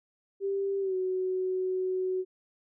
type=tone with pitch glide; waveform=sine; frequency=393.7 to 372 Hz; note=G4 to F#4; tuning=+8 to +9 cents; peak=-27 dBFS; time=0.4-2.25 s; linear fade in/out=50 ms; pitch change=-99 cents; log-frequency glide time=0.8-0.95 s; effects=none